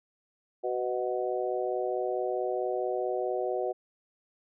harmonic tone with a mistuned harmonic, 124.6 Hz, B2, 16 cents sharp, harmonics 3 / 4 / 5 / 6, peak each -32 / -33 / -34 / -35 dBFS, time 0.63-3.73 s, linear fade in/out 20 ms, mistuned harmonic 6, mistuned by -21 cents, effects none

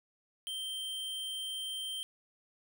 square tone, 3137 Hz, G7, 1 cent sharp, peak -37 dBFS, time 0.47-2.03 s, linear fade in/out 0 ms, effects none

